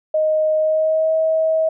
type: tone with pitch glide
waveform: sine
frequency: 622.3 to 639.1 Hz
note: D#5 to D#5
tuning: 0 to +46 cents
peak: -14 dBFS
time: 0.14-1.69 s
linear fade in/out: 5 ms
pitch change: +46 cents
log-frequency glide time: 0.57-1.14 s
effects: none